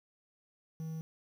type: tone with quantisation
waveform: triangle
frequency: 160 Hz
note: D#3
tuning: 49 cents sharp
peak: -35 dBFS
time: 0.8-1.01 s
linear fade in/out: 0 ms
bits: 10
effects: none